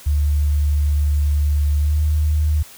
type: tone with pitch glide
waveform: sine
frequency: 73.3 to 76.1 Hz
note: D2 to D#2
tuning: -3 to -38 cents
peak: -14 dBFS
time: 0.06-2.63 s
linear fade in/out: 10 ms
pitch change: +65 cents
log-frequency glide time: 1.77-2.01 s
effects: white hiss -42 dBFS RMS until 2.77 s